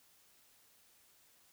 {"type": "silence", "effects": ["white hiss -67 dBFS RMS until 1.52 s"]}